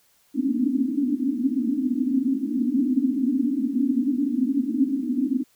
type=band-pass noise; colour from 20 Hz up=pink; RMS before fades=-23 dBFS; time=0.34-5.44 s; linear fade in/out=20 ms; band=240 to 290 Hz; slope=96 dB/octave; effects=white hiss -62 dBFS RMS until 5.55 s